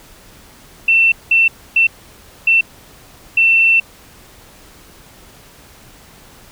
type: tone bursts at uneven times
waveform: sine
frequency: 2688 Hz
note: E7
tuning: 33 cents sharp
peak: -8 dBFS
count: 5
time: 0.88-1.12 / 1.31-1.48 / 1.76-1.87 / 2.47-2.61 / 3.37-3.8 s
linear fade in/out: 5 ms
effects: pink hiss -43 dBFS RMS until 6.51 s